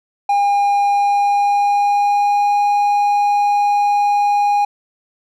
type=tone with pitch glide; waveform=triangle; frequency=809 to 819.3 Hz; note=G#5 to G#5; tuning=-46 to -24 cents; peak=-10 dBFS; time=0.29-4.65 s; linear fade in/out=5 ms; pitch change=+22 cents; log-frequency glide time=0.9-2.61 s; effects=none